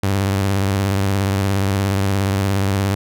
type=tone with vibrato; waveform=sawtooth; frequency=98 Hz; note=G2; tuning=in tune; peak=-12 dBFS; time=0.03-2.95 s; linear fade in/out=5 ms; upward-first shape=square; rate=17 Hz; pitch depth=48 cents each way; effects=none